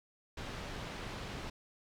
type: low-pass noise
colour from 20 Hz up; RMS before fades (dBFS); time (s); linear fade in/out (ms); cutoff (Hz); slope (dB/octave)
pink; -43; 0.37-1.5; 5; 4300; 12
effects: none